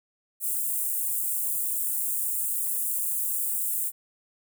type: high-pass noise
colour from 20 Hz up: white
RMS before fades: -28 dBFS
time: 0.4-3.92 s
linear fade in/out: 50 ms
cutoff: 8000 Hz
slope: 48 dB/octave
effects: none